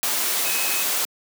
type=tone in noise; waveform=sine; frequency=2549 Hz; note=D#7; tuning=41 cents sharp; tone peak=-29 dBFS; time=0.45-0.83 s; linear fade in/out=0 ms; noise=white; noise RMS=-23 dBFS; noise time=0.03-1.05 s; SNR=-9 dB; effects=high-pass 300 Hz 12 dB/octave